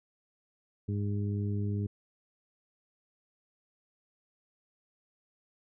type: harmonic tone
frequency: 102.1 Hz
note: G#2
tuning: 29 cents flat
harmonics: 1 / 2 / 3 / 4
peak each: -30 / -36 / -42 / -43 dBFS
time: 0.88-1.87 s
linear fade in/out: 10 ms
effects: none

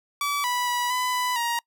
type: tone with pitch steps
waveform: sawtooth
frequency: 1149 / 984 / 976 / 1001 / 995 / 942 Hz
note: D6 / B5 / B5 / B5 / B5 / A#5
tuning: -38 / -7 / -21 / +23 / +13 / +18 cents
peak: -20 dBFS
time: 0.21-1.59 s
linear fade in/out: 2 ms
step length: 230 ms
effects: noise-tail reverb RT60 0.1 s tail -25 dB re dry

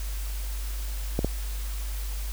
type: clicks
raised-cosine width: 2 ms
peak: -11 dBFS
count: 2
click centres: 1.191 / 1.246 s
effects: added 50 Hz sine -29 dBFS peak until 2.32 s + white hiss -42 dBFS RMS until 2.32 s

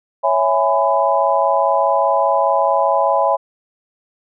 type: chord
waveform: sine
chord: C# minor seventh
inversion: none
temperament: equal with one note detuned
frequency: 554.4 / 659.3 / 830.6 / 1002.7 Hz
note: C#5 / E5 / G#5 / B5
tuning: 0 / 0 / 0 / +26 cents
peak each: -18 dBFS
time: 0.23-3.37 s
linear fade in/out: 20 ms
effects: none

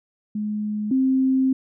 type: tone pair in turn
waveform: sine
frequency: 210.8 / 263 Hz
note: G#3 / C4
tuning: +26 / +9 cents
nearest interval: major third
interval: 383 cents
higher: second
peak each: -23 / -16 dBFS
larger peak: second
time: 0.35-0.91 / 0.91-1.53 s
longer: second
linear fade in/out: 5 ms
effects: none

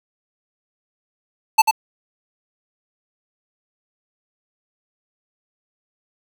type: tone with echo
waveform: square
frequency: 880 Hz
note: A5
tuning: in tune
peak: -8 dBFS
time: 1.58-1.62 s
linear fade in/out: 10 ms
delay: 92 ms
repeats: 1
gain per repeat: -5 dB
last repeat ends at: 1.712 s
effects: 7-bit

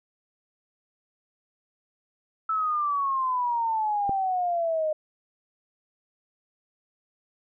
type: exponential sweep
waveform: sine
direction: down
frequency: 1318.5 to 611 Hz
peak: -23 dBFS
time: 2.49-4.93 s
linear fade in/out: 5 ms
type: click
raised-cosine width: 2 ms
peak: -18 dBFS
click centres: 4.094 s
effects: none

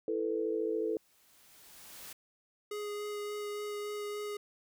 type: chord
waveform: sine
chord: E suspended fourth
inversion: none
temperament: equal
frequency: 329.6 / 440 / 493.9 Hz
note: E4 / A4 / B4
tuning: 0 / 0 / 0 cents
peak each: -36 / -32 / -38 dBFS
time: 0.08-0.97 s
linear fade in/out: 2 ms
type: noise with exponential growth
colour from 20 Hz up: white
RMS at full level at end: -46 dBFS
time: 0.29-2.13 s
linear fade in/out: 5 ms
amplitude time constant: 400 ms
type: tone with vibrato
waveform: square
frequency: 415.3 Hz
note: G#4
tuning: in tune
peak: -37 dBFS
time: 2.71-4.37 s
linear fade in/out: 5 ms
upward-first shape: sine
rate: 3.5 Hz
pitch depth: 9 cents each way
effects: none

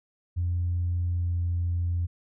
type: tone with pitch glide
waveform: sine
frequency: 87.5 to 86.7 Hz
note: F2 to F2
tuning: +4 to -12 cents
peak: -23 dBFS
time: 0.36-2.07 s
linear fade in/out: 20 ms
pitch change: -16 cents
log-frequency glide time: 1.1-1.37 s
effects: tanh soft clip ceiling -20 dBFS

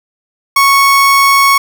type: tone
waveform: 30% pulse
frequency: 1106 Hz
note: C#6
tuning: 4 cents flat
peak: -3 dBFS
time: 0.56-1.58 s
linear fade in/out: 5 ms
effects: none

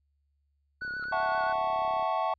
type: tone with vibrato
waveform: triangle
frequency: 1472 Hz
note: F#6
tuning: 9 cents flat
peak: -31 dBFS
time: 0.81-1.53 s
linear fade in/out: 10 ms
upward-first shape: triangle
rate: 7.6 Hz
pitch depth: 33 cents each way
type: click train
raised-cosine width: 2 ms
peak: -37 dBFS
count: 42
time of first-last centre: 0.82-2.026 s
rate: 34 Hz
type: tone with exponential growth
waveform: triangle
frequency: 1326 Hz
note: E6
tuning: 10 cents sharp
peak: -35 dBFS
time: 0.95-1.04 s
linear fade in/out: 0 ms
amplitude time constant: 19 ms
type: chord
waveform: triangle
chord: F# minor seventh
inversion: third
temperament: equal with one note detuned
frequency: 655.5 / 740 / 880 / 1108.7 Hz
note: E5 / F#5 / A5 / C#6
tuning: -10 / 0 / 0 / 0 cents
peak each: -30 dBFS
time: 1.12-2.34 s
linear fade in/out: 5 ms
effects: added 71 Hz sine -70 dBFS peak until 2.38 s + resampled to 11025 Hz

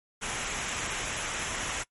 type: noise with comb filter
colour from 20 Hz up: pink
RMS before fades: -33 dBFS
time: 0.21-1.84 s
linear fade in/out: 20 ms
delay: 0.22 ms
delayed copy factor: -0.6
effects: noise-tail reverb RT60 0.1 s tail -23 dB re dry + MP3 48 kbps

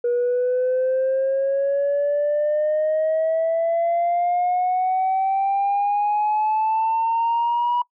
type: exponential sweep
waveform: sine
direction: up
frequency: 479.6 to 973 Hz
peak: -16 dBFS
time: 0.04-7.82 s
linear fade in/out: 5 ms
effects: noise-tail reverb RT60 0.1 s tail -24 dB re dry + tanh soft clip ceiling -15 dBFS

